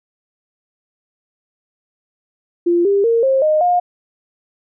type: tone with pitch steps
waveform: sine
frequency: 345.8 / 399.5 / 461.6 / 533.3 / 616.1 / 711.9 Hz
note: F4 / G4 / A#4 / C5 / D#5 / F5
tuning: -17 / +33 / -17 / +33 / -17 / +33 cents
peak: -11 dBFS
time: 2.66-3.8 s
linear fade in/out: 10 ms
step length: 190 ms
effects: none